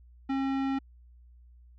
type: tone with tanh clipping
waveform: sine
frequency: 270 Hz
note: C#4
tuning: 45 cents flat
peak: -29 dBFS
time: 0.29-0.79 s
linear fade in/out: 10 ms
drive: 18 dB
effects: added 60 Hz sine -52 dBFS peak until 1.78 s